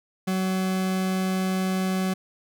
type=tone; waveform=40% pulse; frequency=187.7 Hz; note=F#3; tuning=25 cents sharp; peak=-22 dBFS; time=0.27-2.14 s; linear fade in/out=10 ms; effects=none